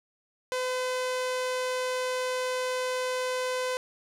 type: tone with low-pass filter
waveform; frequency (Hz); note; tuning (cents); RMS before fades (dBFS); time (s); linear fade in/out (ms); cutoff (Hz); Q
sawtooth; 508; B4; +49; -30; 0.52-3.77; 0; 9600; 0.78
effects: none